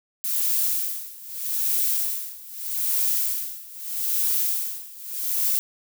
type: noise with tremolo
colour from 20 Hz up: violet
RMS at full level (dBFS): -22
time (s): 0.24-5.59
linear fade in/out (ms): 0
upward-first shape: sine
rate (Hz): 0.8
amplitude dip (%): 90
effects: none